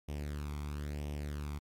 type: tone with flanger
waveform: sawtooth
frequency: 73.3 Hz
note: D2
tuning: 3 cents flat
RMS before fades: -39 dBFS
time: 0.08-1.59 s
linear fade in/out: 10 ms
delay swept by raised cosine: 0.34 to 0.89 ms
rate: 1 Hz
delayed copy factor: +0.65
effects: MP3 64 kbps